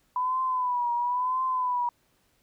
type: tone with vibrato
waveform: sine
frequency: 994 Hz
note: B5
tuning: 11 cents sharp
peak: -24 dBFS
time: 0.16-1.89 s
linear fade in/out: 2 ms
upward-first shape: triangle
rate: 0.98 Hz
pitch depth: 81 cents each way
effects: pink hiss -68 dBFS RMS until 2.42 s